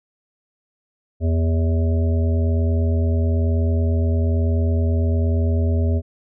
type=harmonic tone with a mistuned harmonic; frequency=81.1 Hz; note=E2; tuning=28 cents flat; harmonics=1 / 3 / 5 / 7 / 8; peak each=-16 / -26 / -30 / -33 / -34 dBFS; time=1.2-6.02 s; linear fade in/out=50 ms; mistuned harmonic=1; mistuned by=+63 cents; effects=none